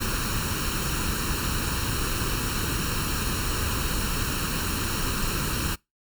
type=noise with comb filter; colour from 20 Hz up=pink; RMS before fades=-27 dBFS; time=0-5.76 s; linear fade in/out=20 ms; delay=0.72 ms; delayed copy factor=+0.7; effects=noise-tail reverb RT60 0.2 s tail -24 dB re dry